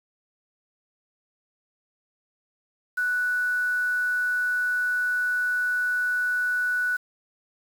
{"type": "tone with quantisation", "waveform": "sine", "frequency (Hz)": 1480, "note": "F#6", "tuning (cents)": 0, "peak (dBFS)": -22, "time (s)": [2.97, 6.97], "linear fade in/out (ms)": 10, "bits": 7, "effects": []}